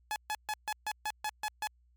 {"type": "tone bursts", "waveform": "sawtooth", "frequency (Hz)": 851, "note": "G#5", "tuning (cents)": 42, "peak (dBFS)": -28, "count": 9, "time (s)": [0.11, 1.671], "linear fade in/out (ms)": 0, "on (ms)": 49, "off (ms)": 140, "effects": ["added 60 Hz sine -63 dBFS peak until 1.96 s", "MP3 96 kbps"]}